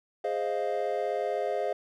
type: chord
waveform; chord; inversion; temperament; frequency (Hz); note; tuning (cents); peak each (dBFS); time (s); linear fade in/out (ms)
triangle; F minor seventh; first; equal; 415.3 / 523.3 / 622.3 / 698.5; Ab4 / C5 / Eb5 / F5; 0 / 0 / 0 / 0; -31; 0.24-1.73; 5
effects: none